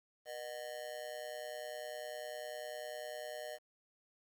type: tone with amplitude modulation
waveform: square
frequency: 610 Hz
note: D#5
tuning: 34 cents flat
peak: -39 dBFS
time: 0.25-3.59 s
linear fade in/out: 50 ms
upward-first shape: sine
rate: 130 Hz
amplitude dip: 95%
effects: 11-bit